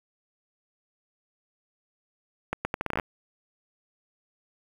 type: accelerating click train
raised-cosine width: 0.5 ms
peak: -12 dBFS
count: 11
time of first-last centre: 2.53-2.998 s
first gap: 120 ms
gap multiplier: 0.76
effects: 7-bit